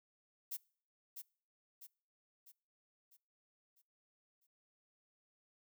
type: noise with echo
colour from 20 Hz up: violet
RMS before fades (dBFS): -42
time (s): 0.51-0.57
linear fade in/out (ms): 10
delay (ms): 650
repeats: 6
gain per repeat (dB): -6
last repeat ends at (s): 4.47
effects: noise-tail reverb RT60 0.5 s tail -25 dB re dry